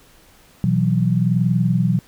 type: chord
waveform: sine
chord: B suspended fourth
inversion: none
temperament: just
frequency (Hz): 123.47 / 164.63 / 185.21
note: B2 / E3 / F#3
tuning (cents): 0 / -2 / +2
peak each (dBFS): -19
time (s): 0.64-1.99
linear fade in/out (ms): 0
effects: pink hiss -51 dBFS RMS until 2.07 s